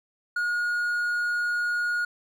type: tone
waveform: triangle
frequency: 1439 Hz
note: F#6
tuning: 49 cents flat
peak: -22 dBFS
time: 0.36-2.05 s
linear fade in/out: 5 ms
effects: none